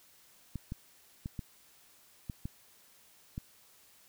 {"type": "clicks", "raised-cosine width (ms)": 5, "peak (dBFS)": -25, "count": 7, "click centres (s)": [0.557, 0.721, 1.259, 1.392, 2.298, 2.455, 3.379], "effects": ["white hiss -62 dBFS RMS until 4.08 s"]}